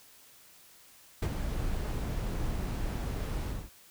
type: noise with ADSR envelope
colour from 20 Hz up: brown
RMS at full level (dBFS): -26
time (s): 1.22-3.7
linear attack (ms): 8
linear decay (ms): 57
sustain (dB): -7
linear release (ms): 210
effects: white hiss -57 dBFS RMS until 3.9 s